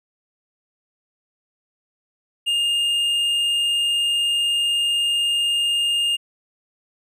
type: tone with tanh clipping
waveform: sine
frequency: 2824 Hz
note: F7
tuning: 19 cents sharp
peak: -19 dBFS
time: 2.46-6.17 s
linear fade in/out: 20 ms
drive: 7 dB
effects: none